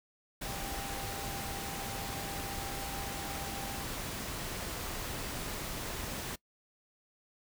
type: tone in noise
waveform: sine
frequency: 791 Hz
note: G5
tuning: 15 cents sharp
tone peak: -44 dBFS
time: 0.45-3.84 s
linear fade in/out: 10 ms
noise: pink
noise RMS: -39 dBFS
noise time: 0.41-6.36 s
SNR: -8 dB
effects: noise-tail reverb RT60 0.1 s tail -23 dB re dry